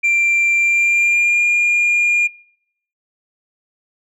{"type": "tone with pitch glide", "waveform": "sine", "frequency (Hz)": [2365, 2415], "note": ["D7", "D7"], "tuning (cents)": [12, 48], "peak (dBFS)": -9, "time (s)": [0.03, 2.28], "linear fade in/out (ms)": 20, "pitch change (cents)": 36, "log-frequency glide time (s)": [0.55, 1.45], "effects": ["noise-tail reverb RT60 0.7 s tail -25 dB re dry", "tanh soft clip ceiling -11 dBFS"]}